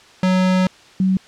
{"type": "tone pair in turn", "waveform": ["square", "sine"], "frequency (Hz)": [185.3, 188.76], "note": ["F#3", "F#3"], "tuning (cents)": [3, 35], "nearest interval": "unison", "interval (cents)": 32, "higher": "second", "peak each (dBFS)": [-14, -13], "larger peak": "second", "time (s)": [[0.23, 0.67], [1, 1.17]], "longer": "first", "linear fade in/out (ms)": 2, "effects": ["white hiss -46 dBFS RMS until 1.27 s", "low-pass 5000 Hz 12 dB/octave"]}